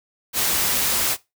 white noise, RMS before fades -21 dBFS, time 0.33-1.17 s, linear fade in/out 50 ms, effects noise-tail reverb RT60 0.2 s tail -18 dB re dry

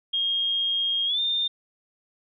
sine tone with pitch glide, 3242 to 3618 Hz, G#7 to A7, -42 to +48 cents, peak -22 dBFS, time 0.13-1.48 s, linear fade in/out 10 ms, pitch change +190 cents, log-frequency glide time 1.06-1.2 s, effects none

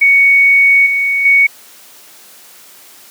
sine tone with level steps, 2229 Hz, C#7, 9 cents sharp, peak -5 / -11 / -5 dBFS, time 0.01-1.47 s, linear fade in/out 10 ms, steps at 0.86 / 1.25 s, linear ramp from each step 5 ms, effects white hiss -40 dBFS RMS until 3.1 s + high-pass 200 Hz 12 dB/octave

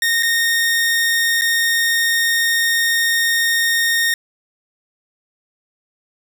sawtooth tone with dropouts, 1846 Hz, A#6, 17 cents flat, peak -11 dBFS, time 0.02-4.14 s, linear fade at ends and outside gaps 2 ms, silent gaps 0.226-0.231 / 1.412-1.418 s, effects none

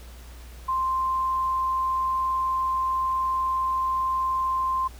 sine tone, 1046.5 Hz, C6, in tune, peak -22 dBFS, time 0.68-4.88 s, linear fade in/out 10 ms, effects added 60 Hz sine -41 dBFS peak until 4.99 s + pink hiss -50 dBFS RMS until 4.99 s

